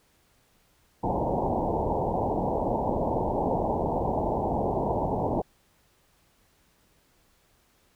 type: low-pass noise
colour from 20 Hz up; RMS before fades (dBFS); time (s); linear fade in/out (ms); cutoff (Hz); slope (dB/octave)
white; -27; 1.03-5.42; 10; 940; 96
effects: pink hiss -65 dBFS RMS until 7.95 s